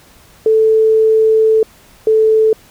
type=tone pair in turn; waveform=sine; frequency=440 / 438.4 Hz; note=A4 / A4; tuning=0 / -6 cents; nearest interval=unison; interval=6 cents; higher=first; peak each=-7 dBFS; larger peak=neither; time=0.46-1.63 / 2.07-2.53 s; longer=first; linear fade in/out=2 ms; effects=pink hiss -45 dBFS RMS until 2.7 s